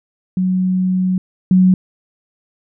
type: tone pair in turn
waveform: sine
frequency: 185 / 185 Hz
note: F#3 / F#3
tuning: 0 / 0 cents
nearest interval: unison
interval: 0 cents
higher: neither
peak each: -13 / -7 dBFS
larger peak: second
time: 0.37-1.18 / 1.51-1.74 s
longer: first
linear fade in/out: 2 ms
effects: none